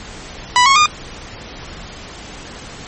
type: tone with pitch steps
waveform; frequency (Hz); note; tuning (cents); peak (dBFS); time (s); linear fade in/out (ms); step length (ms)
sawtooth; 987.8 / 1096 / 1216.1; B5 / C#6 / D#6; 0 / -20 / -40; -4; 0.56-0.857; 0; 99
effects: pink hiss -33 dBFS RMS until 2.87 s + MP3 32 kbps